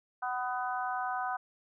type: harmonic tone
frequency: 250 Hz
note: B3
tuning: 21 cents sharp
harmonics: 3 / 4 / 5 / 6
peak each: -34 / -38 / -38 / -39 dBFS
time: 0.22-1.37 s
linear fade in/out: 10 ms
effects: none